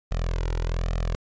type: tone with flanger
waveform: sawtooth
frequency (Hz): 41.95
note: E1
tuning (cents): +31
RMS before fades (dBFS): -26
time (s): 0.11-1.15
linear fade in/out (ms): 0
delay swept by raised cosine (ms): 1.6 to 2.13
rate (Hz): 1.2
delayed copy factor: +0.8
effects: resampled to 16000 Hz